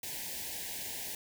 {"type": "band-stop noise", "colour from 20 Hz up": "white", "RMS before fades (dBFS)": -40, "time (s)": [0.03, 1.15], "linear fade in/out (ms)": 2, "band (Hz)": [970, 1600], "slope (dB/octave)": 96, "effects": []}